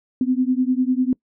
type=beating tone pair; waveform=sine; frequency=251.3 / 261.3 Hz; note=B3 / C4; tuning=+30 / -2 cents; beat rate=10 Hz; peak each=-19 / -20 dBFS; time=0.21-1.13 s; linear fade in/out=2 ms; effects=noise-tail reverb RT60 0.1 s tail -24 dB re dry